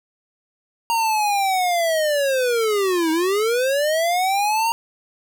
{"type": "linear two-way sweep", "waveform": "square", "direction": "down then up", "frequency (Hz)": [932.3, 313, 932.3], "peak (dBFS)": -18, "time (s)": [0.9, 4.72], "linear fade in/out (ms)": 0, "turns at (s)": 3.11, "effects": []}